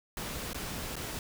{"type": "noise with dropouts", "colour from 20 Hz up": "pink", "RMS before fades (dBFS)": -38, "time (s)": [0.17, 1.19], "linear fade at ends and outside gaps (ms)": 1, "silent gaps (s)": [[0.532, 0.545], [0.956, 0.965]], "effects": []}